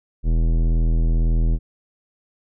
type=tone with tanh clipping; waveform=sine; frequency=40.96 Hz; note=E1; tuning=10 cents flat; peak=-17 dBFS; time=0.23-1.59 s; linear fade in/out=50 ms; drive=16 dB; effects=none